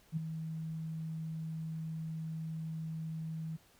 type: tone with ADSR envelope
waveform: sine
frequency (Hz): 160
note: D#3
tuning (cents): +49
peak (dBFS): -29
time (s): 0.12-3.57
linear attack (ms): 48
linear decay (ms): 12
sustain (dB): -8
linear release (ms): 15
effects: pink hiss -65 dBFS RMS until 3.79 s